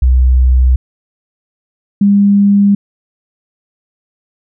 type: tone pair in turn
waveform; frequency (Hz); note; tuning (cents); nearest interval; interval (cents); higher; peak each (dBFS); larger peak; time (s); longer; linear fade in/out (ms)
sine; 63.4 / 201.3; B1 / G3; +46 / +46; octave + minor sixth; 2000; second; -5; neither; 0.02-0.76 / 2.01-2.75; neither; 5
effects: none